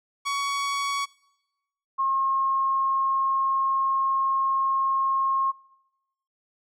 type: tone pair in turn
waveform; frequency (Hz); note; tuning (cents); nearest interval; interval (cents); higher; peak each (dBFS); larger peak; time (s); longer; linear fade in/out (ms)
sawtooth / sine; 1122 / 1076.3; C#6 / C6; +21 / +49; minor second; 72; first; -21; neither; 0.25-1.06 / 1.98-5.52; second; 20
effects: noise-tail reverb RT60 0.9 s tail -22 dB re dry + low-pass 9000 Hz 12 dB/octave